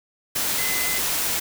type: tone in noise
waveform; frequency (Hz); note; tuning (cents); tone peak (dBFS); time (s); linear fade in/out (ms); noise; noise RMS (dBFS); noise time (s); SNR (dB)
sine; 2038; C7; -46; -28; 0.58-0.99; 10; white; -24; 0.35-1.4; -7
effects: none